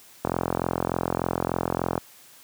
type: click train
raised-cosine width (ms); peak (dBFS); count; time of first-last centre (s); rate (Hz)
1; -9; 76; 0.25-1.978; 43.4
effects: white hiss -51 dBFS RMS until 2.43 s + high-pass 80 Hz 12 dB/octave